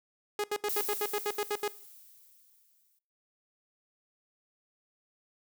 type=tone bursts; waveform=sawtooth; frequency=415.3 Hz; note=G#4; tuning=in tune; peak=-25 dBFS; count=11; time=0.39-1.679 s; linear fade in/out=2 ms; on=49 ms; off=75 ms
type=noise with exponential decay; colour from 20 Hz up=violet; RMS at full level=-32 dBFS; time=0.69-2.99 s; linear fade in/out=5 ms; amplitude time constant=500 ms
effects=noise-tail reverb RT60 0.5 s tail -22 dB re dry